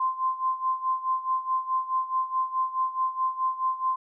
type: tone with tremolo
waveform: sine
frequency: 1041 Hz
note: C6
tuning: 9 cents flat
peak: -21 dBFS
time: 0-3.96 s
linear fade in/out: 5 ms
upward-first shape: sine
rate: 4.7 Hz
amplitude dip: 80%
effects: none